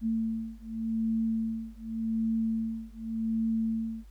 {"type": "beating tone pair", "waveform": "sine", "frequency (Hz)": [223.9, 224.76], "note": ["A3", "A3"], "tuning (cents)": [30, 37], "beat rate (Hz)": 0.86, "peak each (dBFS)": [-31, -31], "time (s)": [0.01, 4.05], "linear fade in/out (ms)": 50, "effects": ["added 50 Hz sine -47 dBFS peak until 4.1 s", "pink hiss -67 dBFS RMS until 4.1 s"]}